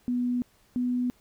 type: tone pair in turn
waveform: sine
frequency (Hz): 245.7 / 247.4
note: B3 / B3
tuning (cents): -9 / +3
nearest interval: unison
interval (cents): 12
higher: second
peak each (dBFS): -24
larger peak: neither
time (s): 0.08-0.42 / 0.76-1.1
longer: neither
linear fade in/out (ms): 0
effects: pink hiss -63 dBFS RMS until 1.2 s